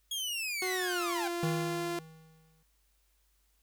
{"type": "linear sweep", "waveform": "sawtooth", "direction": "down", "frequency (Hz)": [3322, 740], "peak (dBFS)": -30, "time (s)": [0.11, 1.28], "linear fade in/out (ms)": 5}
{"type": "tone with pitch glide", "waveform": "sawtooth", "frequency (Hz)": [370, 345.2], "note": ["F#4", "F4"], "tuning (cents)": [0, -20], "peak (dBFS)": -29, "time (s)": [0.62, 1.99], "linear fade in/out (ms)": 2, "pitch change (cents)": -120, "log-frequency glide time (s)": [0.77, 1.07]}
{"type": "tone with exponential decay", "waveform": "square", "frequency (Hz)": 160, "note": "D#3", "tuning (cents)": 49, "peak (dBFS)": -29, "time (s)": [1.43, 2.63], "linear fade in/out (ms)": 2, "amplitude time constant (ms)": 260}
{"effects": ["added 50 Hz sine -70 dBFS peak until 3.62 s", "white hiss -74 dBFS RMS until 3.62 s"]}